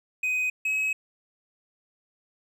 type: tone pair in turn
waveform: triangle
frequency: 2507 / 2557 Hz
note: D#7 / D#7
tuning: +12 / +47 cents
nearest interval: unison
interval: 35 cents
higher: second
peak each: -22 dBFS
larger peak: neither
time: 0.23-0.5 / 0.65-0.93 s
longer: second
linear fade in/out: 5 ms
effects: none